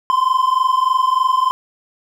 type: tone pair together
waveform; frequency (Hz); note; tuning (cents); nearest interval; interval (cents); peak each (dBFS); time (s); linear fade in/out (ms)
triangle; 1023.2 / 1046.5; C6 / C6; -39 / 0; unison; 39; -14; 0.1-1.51; 0
effects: none